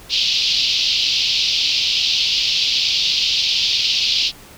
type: band-pass noise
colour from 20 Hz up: white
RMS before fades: -18 dBFS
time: 0.09-4.32 s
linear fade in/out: 50 ms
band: 2700 to 5000 Hz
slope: 48 dB/octave
effects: pink hiss -42 dBFS RMS until 4.57 s